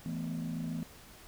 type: chord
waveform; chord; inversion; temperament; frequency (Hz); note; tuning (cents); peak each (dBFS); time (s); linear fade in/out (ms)
sine; E suspended fourth; none; just; 164.81 / 219.8 / 247.2; E3 / A3 / B3; 0 / -2 / +2; -35 / -39 / -37; 0.06-0.83; 0
effects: tanh soft clip ceiling -30 dBFS + pink hiss -54 dBFS RMS until 1.27 s